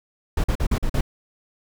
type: noise bursts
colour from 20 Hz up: brown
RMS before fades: -20 dBFS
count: 6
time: 0.37-1.01 s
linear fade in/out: 5 ms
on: 70 ms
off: 44 ms
effects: none